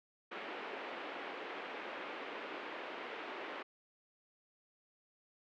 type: band-pass noise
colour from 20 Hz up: pink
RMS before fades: -45 dBFS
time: 0.31-3.63 s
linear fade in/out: 10 ms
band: 320 to 2900 Hz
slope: 24 dB/octave
effects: none